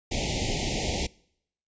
pink band-stop noise, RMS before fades -28 dBFS, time 0.11-1.07 s, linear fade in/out 10 ms, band 870 to 2000 Hz, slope 96 dB/octave, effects noise-tail reverb RT60 0.7 s tail -24 dB re dry + resampled to 16000 Hz

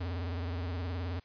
square tone with vibrato, 87.31 Hz, F2, in tune, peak -34 dBFS, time 0-1.2 s, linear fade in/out 10 ms, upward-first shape triangle, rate 19 Hz, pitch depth 140 cents each way, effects white hiss -65 dBFS RMS until 1.24 s + resampled to 11025 Hz

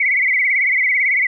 sine tone with vibrato, 2121 Hz, C7, 23 cents sharp, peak -13 dBFS, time 0-1.27 s, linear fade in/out 5 ms, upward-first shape sine, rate 18 Hz, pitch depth 120 cents each way, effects none

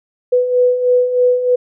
sine beating tone pair, 493.9 / 497.1 Hz, B4 / B4, 0 / +11 cents, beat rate 3.2 Hz, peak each -18 / -11 dBFS, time 0.32-1.56 s, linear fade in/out 10 ms, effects none

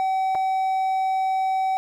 triangle tone with dropouts, 762 Hz, G5, 49 cents flat, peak -18 dBFS, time 0-1.77 s, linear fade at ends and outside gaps 0 ms, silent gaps 0.349-0.353 s, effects none

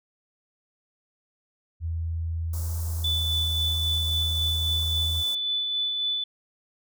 sine tone, 82.41 Hz, E2, in tune, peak -26 dBFS, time 1.8-5.24 s, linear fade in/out 50 ms
white band-stop noise, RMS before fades -40 dBFS, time 2.53-5.35 s, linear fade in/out 5 ms, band 1200 to 5500 Hz, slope 24 dB/octave
sine tone with tremolo, 3488 Hz, A7, 16 cents flat, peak -23 dBFS, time 3.04-6.24 s, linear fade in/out 5 ms, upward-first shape sine, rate 3.7 Hz, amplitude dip 30%
effects none

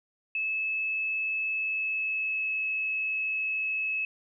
sine tone with pitch glide, 2603 to 2587 Hz, E7 to E7, -22 to -33 cents, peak -27 dBFS, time 0.35-4.05 s, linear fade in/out 2 ms, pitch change -11 cents, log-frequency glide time 1.51-2.61 s, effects none

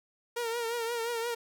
sawtooth tone with vibrato, 466.2 Hz, A#4, in tune, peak -27 dBFS, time 0.36-1.35 s, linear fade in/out 10 ms, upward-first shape triangle, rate 5.7 Hz, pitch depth 66 cents each way, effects none

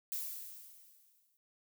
violet noise with exponential decay, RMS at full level -37 dBFS, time 0.12-1.37 s, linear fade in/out 0 ms, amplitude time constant 270 ms, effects none

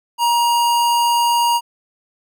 square tone, 946 Hz, A#5, 25 cents sharp, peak -14 dBFS, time 0.18-1.61 s, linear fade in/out 50 ms, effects none

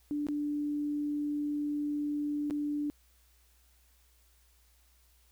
sine tone with dropouts, 293.7 Hz, D4, in tune, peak -30 dBFS, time 0.11-2.9 s, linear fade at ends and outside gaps 0 ms, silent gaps 0.268-0.286 / 2.5-2.508 s, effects added 60 Hz sine -64 dBFS peak until 5.31 s + white hiss -68 dBFS RMS until 5.31 s

